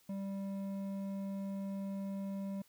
sine tone with hard clipping, 196 Hz, G3, in tune, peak -39 dBFS, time 0.09-2.62 s, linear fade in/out 5 ms, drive 8 dB, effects white hiss -68 dBFS RMS until 2.68 s

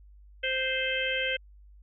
harmonic tone, 522 Hz, C5, 4 cents flat, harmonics 1 / 3 / 4 / 5 / 6, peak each -33 / -33 / -33 / -33 / -33 dBFS, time 0.43-1.37 s, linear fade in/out 10 ms, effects added 50 Hz sine -50 dBFS peak until 1.82 s

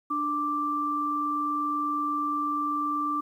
sine tone pair together, 295.3 / 1174.7 Hz, D4 / D6, +10 / 0 cents, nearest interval 2 octaves, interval 2390 cents, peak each -32 / -26 dBFS, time 0.1-3.21 s, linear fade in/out 10 ms, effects 10-bit

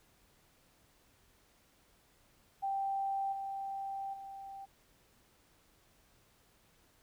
sine tone with level steps, 784 Hz, G5, in tune, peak -32 / -37 / -44 dBFS, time 2.62-4.66 s, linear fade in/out 20 ms, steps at 3.32 / 4.13 s, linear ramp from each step 10 ms, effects pink hiss -68 dBFS RMS until 7.02 s

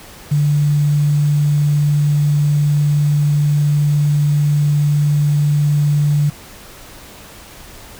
sine tone with quantisation, 146.83 Hz, D3, in tune, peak -11 dBFS, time 0.31-6.3 s, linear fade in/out 10 ms, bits 6, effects pink hiss -38 dBFS RMS until 7.99 s

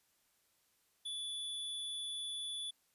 square tone, 3454 Hz, A7, 33 cents flat, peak -40 dBFS, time 1.05-2.71 s, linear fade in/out 10 ms, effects white hiss -75 dBFS RMS until 2.94 s + resampled to 32000 Hz

